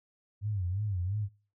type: tone with vibrato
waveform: sine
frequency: 97 Hz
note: G2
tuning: 18 cents flat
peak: -29 dBFS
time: 0.41-1.29 s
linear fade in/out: 50 ms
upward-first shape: sine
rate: 2.9 Hz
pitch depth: 170 cents each way
effects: noise-tail reverb RT60 0.4 s tail -24 dB re dry